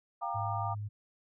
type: chord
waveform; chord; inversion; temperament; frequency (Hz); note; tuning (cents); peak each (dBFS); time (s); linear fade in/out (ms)
sine; G minor seventh; third; equal with one note detuned; 698.5 / 784 / 932.3 / 1202.1; F5 / G5 / Bb5 / D6; 0 / 0 / 0 / +40; -38; 0.21-0.75; 20
type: tone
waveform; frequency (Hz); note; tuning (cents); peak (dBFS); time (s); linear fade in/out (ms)
sine; 104.3; G#2; +8; -35; 0.34-0.89; 20
effects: none